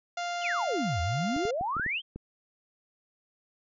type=harmonic tone; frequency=698.5 Hz; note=F5; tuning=in tune; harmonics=1 / 2 / 3 / 4 / 5 / 6 / 7 / 8 / 9 / 10; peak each=-32 / -38 / -42 / -44 / -46 / -48 / -49 / -50 / -51 / -52 dBFS; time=0.17-1.51 s; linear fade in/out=5 ms
type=exponential two-way sweep; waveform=sine; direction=down then up; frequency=3283 to 78.2 to 3283 Hz; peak=-28 dBFS; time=0.41-2.02 s; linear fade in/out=50 ms; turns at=1.01 s
type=clicks; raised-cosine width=3 ms; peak=-26 dBFS; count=7; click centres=1.364 / 1.453 / 1.611 / 1.767 / 1.797 / 1.863 / 2.16 s
effects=none